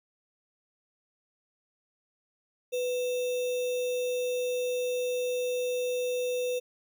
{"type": "tone with sample-and-hold", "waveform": "sine", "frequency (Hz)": 496.7, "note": "B4", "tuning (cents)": 10, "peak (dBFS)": -27, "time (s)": [2.72, 6.6], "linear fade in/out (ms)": 20, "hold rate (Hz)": 3150, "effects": []}